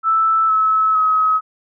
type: tone with pitch steps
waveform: sine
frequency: 1318.5 / 1296.6 / 1275.1 Hz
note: E6 / E6 / D#6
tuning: 0 / -29 / +42 cents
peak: -12 dBFS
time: 0.03-1.41 s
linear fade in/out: 50 ms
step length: 460 ms
effects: none